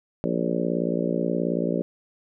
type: harmonic tone with a mistuned harmonic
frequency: 58.6 Hz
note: A#1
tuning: 10 cents sharp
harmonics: 3 / 4 / 5 / 6 / 7 / 8 / 9 / 10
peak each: -28 / -29 / -30 / -31 / -31 / -32 / -33 / -33 dBFS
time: 0.24-1.82 s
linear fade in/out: 0 ms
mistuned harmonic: 10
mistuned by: -20 cents
effects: none